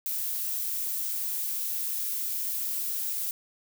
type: noise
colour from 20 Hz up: violet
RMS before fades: -31 dBFS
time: 0.06-3.31 s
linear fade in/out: 0 ms
effects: none